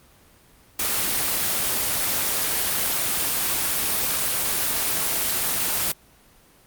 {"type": "noise", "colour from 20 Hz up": "white", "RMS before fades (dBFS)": -23, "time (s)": [0.79, 5.92], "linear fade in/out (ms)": 5, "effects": ["pink hiss -54 dBFS RMS until 6.66 s", "Opus 24 kbps"]}